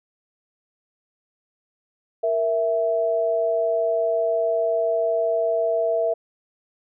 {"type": "tone pair together", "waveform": "sine", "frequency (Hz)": [466.2, 659.3], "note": ["A#4", "E5"], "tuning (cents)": [0, 0], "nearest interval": "tritone", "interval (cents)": 600, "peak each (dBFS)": [-24, -20], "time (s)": [2.23, 6.14], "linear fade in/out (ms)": 10, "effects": []}